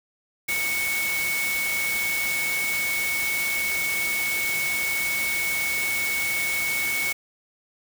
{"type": "tone in noise", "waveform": "sine", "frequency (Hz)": 2217, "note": "C#7", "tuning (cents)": 0, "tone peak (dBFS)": -24, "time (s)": [0.48, 7.13], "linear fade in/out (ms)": 10, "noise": "white", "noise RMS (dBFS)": -30, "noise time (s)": [0.48, 7.13], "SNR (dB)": 3, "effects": []}